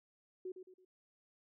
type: tone with echo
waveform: sine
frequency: 370 Hz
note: F#4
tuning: in tune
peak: -40 dBFS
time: 0.45-0.52 s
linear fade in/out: 5 ms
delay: 110 ms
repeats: 3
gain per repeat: -8 dB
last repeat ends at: 0.85 s
effects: none